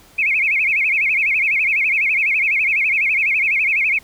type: tone with vibrato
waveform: sine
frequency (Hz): 2349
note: D7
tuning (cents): 0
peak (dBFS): -14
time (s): 0.18-3.99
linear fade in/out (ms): 10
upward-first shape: sine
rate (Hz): 12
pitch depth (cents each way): 190
effects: pink hiss -48 dBFS RMS until 4.03 s